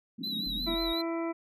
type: band-pass noise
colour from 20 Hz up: white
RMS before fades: -40 dBFS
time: 0.18-0.75 s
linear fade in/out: 10 ms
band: 170 to 280 Hz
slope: 48 dB/octave
type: tone with vibrato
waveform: triangle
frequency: 3922 Hz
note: B7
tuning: 13 cents flat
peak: -31 dBFS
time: 0.23-1.02 s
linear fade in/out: 10 ms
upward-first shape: triangle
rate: 5.5 Hz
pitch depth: 76 cents each way
type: tone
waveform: sine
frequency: 41.2 Hz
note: E1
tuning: in tune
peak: -38 dBFS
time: 0.46-0.93 s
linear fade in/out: 10 ms
type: harmonic tone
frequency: 332.5 Hz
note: E4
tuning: 15 cents sharp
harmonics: 1 / 2 / 3 / 4 / 6 / 7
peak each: -31 / -37 / -41 / -43 / -47 / -48 dBFS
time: 0.66-1.33 s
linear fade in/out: 20 ms
effects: none